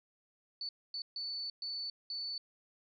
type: tone bursts at uneven times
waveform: sine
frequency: 4484 Hz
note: C#8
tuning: 19 cents sharp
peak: -37 dBFS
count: 5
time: 0.61-0.69 / 0.94-1.02 / 1.16-1.5 / 1.62-1.9 / 2.1-2.38 s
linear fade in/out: 2 ms
effects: none